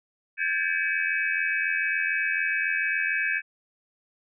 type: tone cluster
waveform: sine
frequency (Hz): 1573 / 1657 / 1744 / 2289 / 2563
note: G6 / G#6 / A6 / D7 / E7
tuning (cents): +6 / -4 / -16 / -45 / -49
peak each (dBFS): -30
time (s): 0.37-3.42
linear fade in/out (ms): 50
effects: none